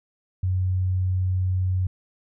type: tone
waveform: sine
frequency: 92.5 Hz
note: F#2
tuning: in tune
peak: -20 dBFS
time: 0.43-1.87 s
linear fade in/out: 5 ms
effects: none